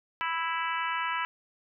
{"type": "harmonic tone", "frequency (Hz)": 329.6, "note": "E4", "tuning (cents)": 0, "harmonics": [3, 4, 5, 6, 7, 8, 9], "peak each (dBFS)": [-32, -34, -36, -38, -39, -40, -41], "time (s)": [0.21, 1.25], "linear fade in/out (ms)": 0, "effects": []}